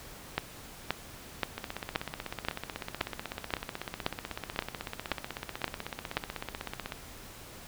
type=two click trains; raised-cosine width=0.3 ms; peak=-11 / -19 dBFS; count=12 / 87; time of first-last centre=0.38-6.169 / 1.58-6.922 s; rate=1.9 / 16.1 Hz; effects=pink hiss -48 dBFS RMS until 7.67 s